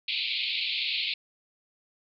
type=band-pass noise; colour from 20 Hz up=white; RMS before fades=-30 dBFS; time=0.08-1.14 s; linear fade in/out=5 ms; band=2200 to 4400 Hz; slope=96 dB/octave; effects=none